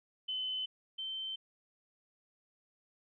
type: tone pair in turn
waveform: sine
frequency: 3039 / 3099 Hz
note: F#7 / G7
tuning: +46 / -21 cents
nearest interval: unison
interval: 33 cents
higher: second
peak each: -34 / -37 dBFS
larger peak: first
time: 0.28-0.66 / 0.98-1.36 s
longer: neither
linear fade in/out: 10 ms
effects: none